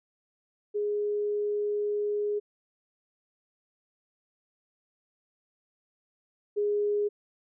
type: tone pair in turn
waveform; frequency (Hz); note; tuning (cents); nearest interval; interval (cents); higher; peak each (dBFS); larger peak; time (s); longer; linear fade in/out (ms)
sine; 414.9 / 413.4; G#4 / G#4; -2 / -8; unison; 6; first; -26 / -24; second; 0.74-2.4 / 6.56-7.09; first; 20
effects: none